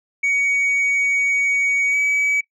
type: tone with pitch glide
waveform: sine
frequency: 2247 to 2280 Hz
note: C#7 to C#7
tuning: +23 to +48 cents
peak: -13 dBFS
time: 0.23-2.41 s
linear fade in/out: 10 ms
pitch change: +25 cents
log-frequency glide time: 1.9-1.96 s
effects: noise-tail reverb RT60 0.1 s tail -19 dB re dry + tanh soft clip ceiling -15 dBFS